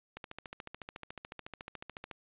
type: click train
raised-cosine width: 0.3 ms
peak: -26 dBFS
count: 28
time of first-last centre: 0.17-2.112 s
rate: 13.9 Hz
effects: resampled to 8000 Hz + 11-bit